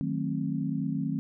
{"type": "chord", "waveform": "sine", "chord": "D# diminished seventh", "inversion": "none", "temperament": "equal with one note detuned", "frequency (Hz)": [155.56, 185, 220, 266.8], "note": ["D#3", "F#3", "A3", "C4"], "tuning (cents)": [0, 0, 0, 34], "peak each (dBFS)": [-32, -34, -34, -32], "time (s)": [0.01, 1.19], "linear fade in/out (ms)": 0, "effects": []}